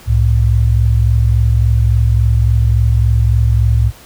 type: tone pair together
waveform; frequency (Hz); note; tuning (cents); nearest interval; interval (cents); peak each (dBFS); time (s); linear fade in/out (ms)
sine; 66.45 / 110; C2 / A2; +27 / 0; major sixth; 873; -11; 0.06-3.92; 50
effects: pink hiss -40 dBFS RMS until 4.05 s

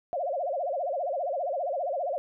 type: tone with vibrato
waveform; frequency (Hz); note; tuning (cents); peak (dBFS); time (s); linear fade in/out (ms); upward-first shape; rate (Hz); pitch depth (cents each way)
sine; 622; D#5; -1; -27; 0.13-2.18; 0; sine; 15; 270
effects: none

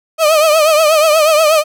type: tone with vibrato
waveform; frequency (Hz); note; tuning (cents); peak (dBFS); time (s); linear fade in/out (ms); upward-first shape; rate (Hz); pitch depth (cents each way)
35% pulse; 622.3; D#5; 0; -6; 0.18-1.64; 50; triangle; 8.3; 100
effects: none

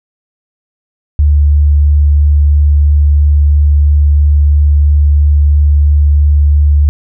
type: tone with vibrato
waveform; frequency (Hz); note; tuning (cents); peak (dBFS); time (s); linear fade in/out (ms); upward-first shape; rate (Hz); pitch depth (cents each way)
sine; 73.2; D2; -5; -4; 1.19-6.89; 0; triangle; 3; 9
effects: none

